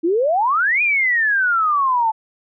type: exponential two-way sweep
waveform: sine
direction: up then down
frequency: 313.1 to 2479 to 866 Hz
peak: -14 dBFS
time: 0.03-2.12 s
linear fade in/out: 20 ms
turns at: 0.82 s
effects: none